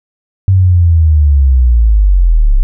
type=linear sweep; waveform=sine; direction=down; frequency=96.8 to 31.69 Hz; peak=-4 dBFS; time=0.48-2.63 s; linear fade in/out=0 ms; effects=none